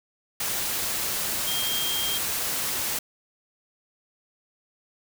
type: tone in noise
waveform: sine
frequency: 3207 Hz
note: G7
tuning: 39 cents sharp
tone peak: -28 dBFS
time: 1.47-2.18 s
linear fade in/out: 5 ms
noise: white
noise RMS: -28 dBFS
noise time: 0.4-2.99 s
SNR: -3 dB
effects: none